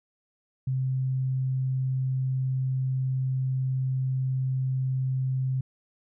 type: tone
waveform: sine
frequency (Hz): 130.81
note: C3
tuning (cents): 0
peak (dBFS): -24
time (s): 0.67-5.61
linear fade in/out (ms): 5
effects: none